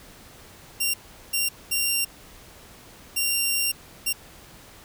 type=tone bursts at uneven times; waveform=10% pulse; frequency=2769 Hz; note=F7; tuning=15 cents flat; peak=-13 dBFS; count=5; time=0.8-0.94 / 1.33-1.49 / 1.71-2.05 / 3.16-3.72 / 4.06-4.13 s; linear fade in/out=10 ms; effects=pink hiss -48 dBFS RMS until 4.84 s